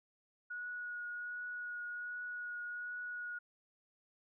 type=tone with vibrato; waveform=sine; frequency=1455 Hz; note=F#6; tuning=29 cents flat; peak=-40 dBFS; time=0.5-3.39 s; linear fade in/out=10 ms; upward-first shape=triangle; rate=1.3 Hz; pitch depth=14 cents each way; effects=none